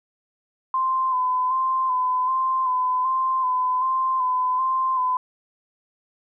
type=tone with vibrato; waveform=sine; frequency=1028 Hz; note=C6; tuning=31 cents flat; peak=-19 dBFS; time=0.74-5.17 s; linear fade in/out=2 ms; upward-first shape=square; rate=1.3 Hz; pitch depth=28 cents each way; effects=none